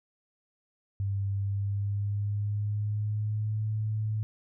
sine tone with pitch glide, 99 to 107.96 Hz, G2 to A2, +18 to -32 cents, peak -27 dBFS, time 1-4.23 s, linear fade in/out 0 ms, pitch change +150 cents, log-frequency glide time 1.35-3.66 s, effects none

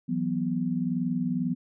sine chord, E suspended second, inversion none, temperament equal, 164.81 / 185 / 246.9 Hz, E3 / F#3 / B3, 0 / 0 / 0 cents, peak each -31 / -30 / -28 dBFS, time 0.08-1.55 s, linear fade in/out 20 ms, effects none

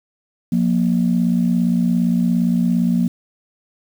sine tone pair together, 178.1 / 235.5 Hz, F3 / A#3, +34 / +18 cents, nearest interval perfect fourth, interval 484 cents, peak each -16 dBFS, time 0.52-3.08 s, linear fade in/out 5 ms, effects tanh soft clip ceiling -7 dBFS + 7-bit

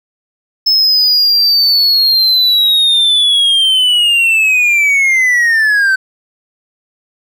triangle linear sweep, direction down, 5230 to 1524 Hz, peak -6 dBFS, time 0.66-5.96 s, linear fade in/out 10 ms, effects none

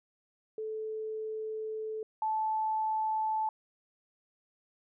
sine tone pair in turn, 436.1 / 872.2 Hz, A4 / A5, -15 / -15 cents, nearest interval octave, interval 1200 cents, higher second, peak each -34 / -28 dBFS, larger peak second, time 0.58-2.03 / 2.22-3.49 s, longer first, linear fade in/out 2 ms, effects none

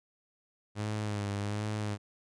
sawtooth tone with vibrato, 103.83 Hz, G#2, in tune, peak -28 dBFS, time 0.75-1.98 s, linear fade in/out 50 ms, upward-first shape sine, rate 1.3 Hz, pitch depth 49 cents each way, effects resampled to 22050 Hz

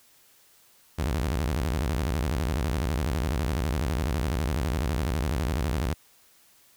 sawtooth tone with vibrato, 68.4 Hz, C#2, 23 cents flat, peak -21 dBFS, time 0.98-5.94 s, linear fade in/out 10 ms, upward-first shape square, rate 12 Hz, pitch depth 290 cents each way, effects white hiss -59 dBFS RMS until 6.76 s

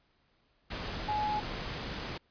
sine tone in noise, 845 Hz, G#5, 30 cents sharp, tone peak -29 dBFS, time 1.08-1.4 s, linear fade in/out 10 ms, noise pink, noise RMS -38 dBFS, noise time 0.7-2.18 s, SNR +6 dB, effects pink hiss -71 dBFS RMS until 2.3 s + resampled to 11025 Hz

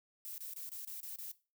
violet noise bursts, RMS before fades -45 dBFS, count 7, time 0.25-1.316 s, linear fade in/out 0 ms, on 130 ms, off 26 ms, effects noise-tail reverb RT60 0.3 s tail -17 dB re dry

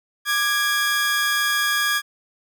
sawtooth tone pair together, 1186 / 1653.7 Hz, D6 / G#6, +17 / -8 cents, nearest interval tritone, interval 575 cents, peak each -22 / -16 dBFS, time 0.25-2.02 s, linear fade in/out 50 ms, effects none

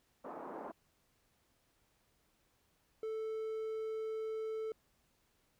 white band-pass noise, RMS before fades -46 dBFS, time 0.24-0.72 s, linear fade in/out 10 ms, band 230 to 990 Hz, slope 24 dB/octave
triangle tone, 440 Hz, A4, in tune, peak -35 dBFS, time 3.03-4.72 s, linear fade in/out 2 ms
effects pink hiss -75 dBFS RMS until 5.59 s

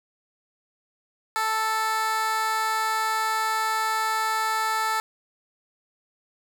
15% pulse tone with high-pass filter, 440 Hz, A4, in tune, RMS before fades -25 dBFS, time 1.36-5 s, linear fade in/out 0 ms, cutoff 1000 Hz, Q 1.7, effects none

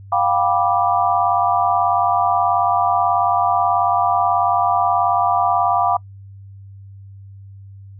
sine chord, G dominant seventh, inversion third, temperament just, 705.6 / 784 / 980 / 1176 Hz, F5 / G5 / B5 / D6, +18 / 0 / -14 / +2 cents, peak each -18 / -20 / -21 / -20 dBFS, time 0.12-5.97 s, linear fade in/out 5 ms, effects noise-tail reverb RT60 0.1 s tail -25 dB re dry + added 98 Hz sine -36 dBFS peak until 7.99 s

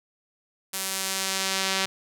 sawtooth tone with band-pass filter sweep, 191.6 Hz, G3, 39 cents flat, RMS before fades -28 dBFS, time 0.73-1.86 s, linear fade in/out 10 ms, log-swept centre 11000 to 4100 Hz, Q 0.73, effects none

